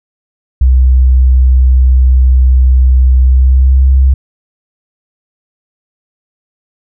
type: tone with pitch glide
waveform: sine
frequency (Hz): 63.9 to 66.12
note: C2 to C2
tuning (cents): -40 to +19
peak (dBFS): -3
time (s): 0.61-4.14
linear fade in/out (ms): 5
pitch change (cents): +59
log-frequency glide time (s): 3.25-3.86
effects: none